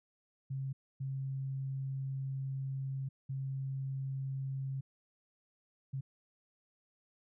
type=tone bursts at uneven times; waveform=sine; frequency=134.7 Hz; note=C#3; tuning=49 cents flat; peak=-35 dBFS; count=4; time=0.5-0.73 / 1-3.09 / 3.29-4.81 / 5.93-6.01 s; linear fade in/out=10 ms; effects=none